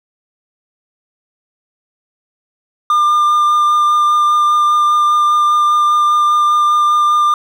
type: tone with vibrato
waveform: triangle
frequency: 1200 Hz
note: D6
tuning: 37 cents sharp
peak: -7 dBFS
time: 2.9-7.34 s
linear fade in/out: 2 ms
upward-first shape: triangle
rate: 5 Hz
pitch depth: 13 cents each way
effects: none